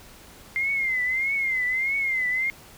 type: tone with vibrato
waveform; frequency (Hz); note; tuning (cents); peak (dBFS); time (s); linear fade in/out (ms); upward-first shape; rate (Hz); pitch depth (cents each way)
sine; 2096; C7; +2; -22; 0.56-2.5; 0; triangle; 1.6; 110
effects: pink hiss -48 dBFS RMS until 2.77 s